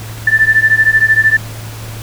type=beating tone pair; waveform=sine; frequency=1760 / 1773 Hz; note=A6 / A6; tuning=0 / +13 cents; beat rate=13 Hz; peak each=-10 dBFS; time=0.27-1.37 s; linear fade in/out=5 ms; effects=added 110 Hz sine -25 dBFS peak until 2.02 s + pink hiss -31 dBFS RMS until 2.02 s